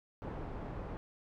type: low-pass noise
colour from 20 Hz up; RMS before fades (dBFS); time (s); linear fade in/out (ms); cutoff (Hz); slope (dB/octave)
pink; -42; 0.22-0.97; 0; 980; 12
effects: none